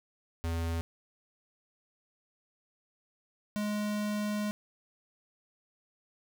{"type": "tone pair in turn", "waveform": "square", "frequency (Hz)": [83.1, 209], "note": ["E2", "G#3"], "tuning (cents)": [15, 11], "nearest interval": "octave + major third", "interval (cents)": 1596, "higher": "second", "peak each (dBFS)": [-31, -31], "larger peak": "neither", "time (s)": [[0.44, 0.81], [3.56, 4.51]], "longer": "second", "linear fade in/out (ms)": 0, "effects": []}